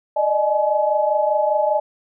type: tone cluster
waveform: sine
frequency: 597 / 622 / 849 Hz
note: D5 / D#5 / G#5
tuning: +28 / -1 / +38 cents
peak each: -20 dBFS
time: 0.16-1.8 s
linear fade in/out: 10 ms
effects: none